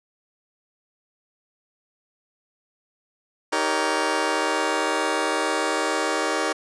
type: chord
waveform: 15% pulse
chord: Eb dominant seventh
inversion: none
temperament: just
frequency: 311.1 / 388.9 / 466.7 / 560 Hz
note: Eb4 / G4 / Bb4 / Db5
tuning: 0 / -14 / +2 / +18 cents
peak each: -21 dBFS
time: 3.52-6.53 s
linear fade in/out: 10 ms
effects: resampled to 22050 Hz